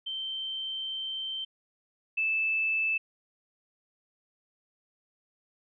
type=tone pair in turn; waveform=sine; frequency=3116 / 2630 Hz; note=G7 / E7; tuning=-11 / -5 cents; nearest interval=minor third; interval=294 cents; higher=first; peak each=-32 / -25 dBFS; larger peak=second; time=0.06-1.45 / 2.17-2.98 s; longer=first; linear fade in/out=10 ms; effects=none